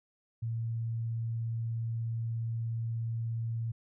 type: tone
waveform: sine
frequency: 114.6 Hz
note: A#2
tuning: 29 cents flat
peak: -31 dBFS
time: 0.42-3.72 s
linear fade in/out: 10 ms
effects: none